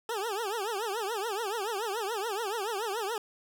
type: tone with vibrato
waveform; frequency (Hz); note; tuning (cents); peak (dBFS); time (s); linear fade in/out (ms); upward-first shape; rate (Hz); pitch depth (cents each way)
20% pulse; 426; G#4; +44; -26; 0.09-3.18; 2; triangle; 7; 230
effects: none